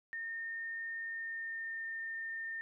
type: tone with pitch glide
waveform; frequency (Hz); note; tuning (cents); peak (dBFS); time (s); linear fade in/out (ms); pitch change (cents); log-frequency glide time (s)
sine; 1826 to 1813.4; A#6 to A#6; -36 to -48; -38; 0.13-2.61; 0; -12; 1.01-1.83
effects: none